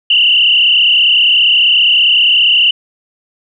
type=tone with frequency modulation; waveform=sine; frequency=2894 Hz; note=F#7; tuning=39 cents flat; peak=-6 dBFS; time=0.1-2.71 s; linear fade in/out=5 ms; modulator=35 Hz; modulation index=4; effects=none